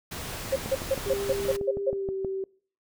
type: noise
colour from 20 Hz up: pink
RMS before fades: -36 dBFS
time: 0.11-1.57 s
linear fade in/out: 10 ms
type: tone bursts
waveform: sine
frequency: 537 Hz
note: C5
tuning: 45 cents sharp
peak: -20 dBFS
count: 8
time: 0.52-1.906 s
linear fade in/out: 10 ms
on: 42 ms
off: 150 ms
type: click train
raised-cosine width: 2 ms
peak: -21 dBFS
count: 11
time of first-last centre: 0.66-2.247 s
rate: 6.3 Hz
type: tone with pitch glide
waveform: sine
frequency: 399 to 385 Hz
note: G4 to G4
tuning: +31 to -31 cents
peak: -28 dBFS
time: 1.06-2.44 s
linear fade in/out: 2 ms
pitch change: -62 cents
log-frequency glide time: 1.86-2.13 s
effects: noise-tail reverb RT60 0.5 s tail -24 dB re dry